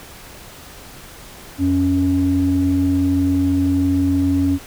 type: tone pair together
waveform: sine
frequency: 88 / 277.8 Hz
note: F2 / C#4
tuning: +14 / +4 cents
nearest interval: octave + minor sixth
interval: 1990 cents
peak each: -19 / -14 dBFS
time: 1.58-4.59 s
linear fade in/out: 50 ms
effects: tanh soft clip ceiling -8 dBFS + pink hiss -39 dBFS RMS until 4.66 s